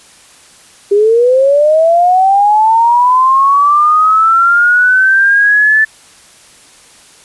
sine linear sweep, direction up, 396.3 to 1760 Hz, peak -5 dBFS, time 0.91-5.85 s, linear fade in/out 10 ms, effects white hiss -41 dBFS RMS until 7.24 s + resampled to 24000 Hz

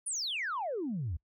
sine exponential sweep, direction down, 10030 to 71.8 Hz, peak -31 dBFS, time 0.06-1.17 s, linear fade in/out 10 ms, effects noise-tail reverb RT60 0.1 s tail -25 dB re dry + tanh soft clip ceiling -28 dBFS

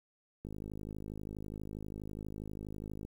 click train, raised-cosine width 3 ms, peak -30 dBFS, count 137, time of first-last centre 0.45-3.05 s, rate 52.3 Hz, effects 10-bit

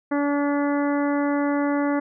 harmonic tone, 287 Hz, D4, 40 cents flat, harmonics 1 / 2 / 3 / 4 / 5 / 6 / 7, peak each -21 / -27 / -31 / -33 / -35 / -37 / -38 dBFS, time 0.11-2 s, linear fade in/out 10 ms, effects none

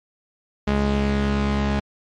sawtooth tone pair together, 69.31 / 207.7 Hz, C#2 / G#3, 0 / 0 cents, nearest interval octave + perfect fifth, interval 1900 cents, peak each -18 dBFS, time 0.67-1.8 s, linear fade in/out 10 ms, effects low-pass 4000 Hz 12 dB/octave + MP3 64 kbps

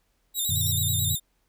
5% pulse tone with vibrato, 3729 Hz, A#7, in tune, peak -18 dBFS, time 0.34-1.2 s, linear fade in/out 50 ms, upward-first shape square, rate 9.2 Hz, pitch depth 54 cents each way
5% pulse tone with exponential growth, 5570 Hz, F8, 5 cents flat, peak -27 dBFS, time 0.35-0.71 s, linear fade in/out 0 ms, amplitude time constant 77 ms
sine chord, Gb augmented, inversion none, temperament equal with one note detuned, 92.5 / 116.54 / 150.44 Hz, Gb2 / Bb2 / D3, 0 / 0 / +42 cents, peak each -28 / -31 / -32 dBFS, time 0.49-1.15 s, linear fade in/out 5 ms
effects added 42 Hz sine -70 dBFS peak until 1.48 s + pink hiss -72 dBFS RMS until 1.48 s

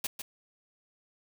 white noise with echo, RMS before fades -32 dBFS, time 0.04-0.07 s, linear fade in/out 5 ms, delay 150 ms, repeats 1, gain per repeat -7 dB, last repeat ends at 0.22 s, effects none

